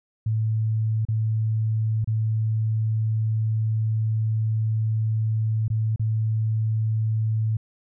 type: tone with dropouts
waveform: sine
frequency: 110 Hz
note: A2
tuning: in tune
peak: -20 dBFS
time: 0.26-7.57 s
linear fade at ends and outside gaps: 5 ms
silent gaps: 1.052-1.085 / 2.045-2.074 / 5.681-5.701 / 5.961-5.995 s
effects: none